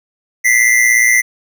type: tone pair together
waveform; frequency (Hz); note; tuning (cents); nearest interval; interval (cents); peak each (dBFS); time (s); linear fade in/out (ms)
square; 1966 / 2083; B6 / C7; -8 / -8; minor second; 100; -12; 0.44-1.22; 20
effects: none